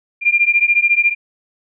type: beating tone pair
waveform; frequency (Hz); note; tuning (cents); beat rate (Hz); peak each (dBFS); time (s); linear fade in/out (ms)
sine; 2390 / 2404; D7 / D7; +30 / +40; 14; -14; 0.21-1.15; 50
effects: none